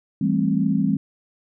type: chord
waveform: sine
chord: A minor seventh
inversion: second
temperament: just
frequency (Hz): 165 / 198 / 220 / 264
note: E3 / G3 / A3 / C4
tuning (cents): +2 / +18 / 0 / +16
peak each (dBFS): -24 / -21 / -25 / -23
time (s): 0.21-0.97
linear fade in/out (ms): 5
effects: none